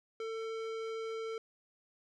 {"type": "tone with tanh clipping", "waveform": "sine", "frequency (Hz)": 447.8, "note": "A4", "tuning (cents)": 30, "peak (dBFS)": -39, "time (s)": [0.2, 1.38], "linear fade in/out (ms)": 2, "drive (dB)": 18, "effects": []}